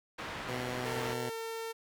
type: low-pass noise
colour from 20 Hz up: white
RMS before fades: -41 dBFS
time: 0.18-1.14 s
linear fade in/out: 10 ms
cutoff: 2000 Hz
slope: 12 dB/octave
type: tone with pitch glide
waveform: 10% pulse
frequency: 125 to 123.42 Hz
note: B2 to B2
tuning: +21 to -1 cents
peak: -28 dBFS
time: 0.48-1.3 s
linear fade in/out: 10 ms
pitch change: -22 cents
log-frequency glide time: 0.92-1.08 s
type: tone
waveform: sawtooth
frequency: 452.7 Hz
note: A4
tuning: 49 cents sharp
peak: -33 dBFS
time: 0.84-1.73 s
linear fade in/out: 20 ms
effects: none